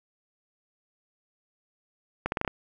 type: accelerating click train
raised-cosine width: 0.5 ms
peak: -12 dBFS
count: 6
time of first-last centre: 2.26-2.477 s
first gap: 61 ms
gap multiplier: 0.83
effects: none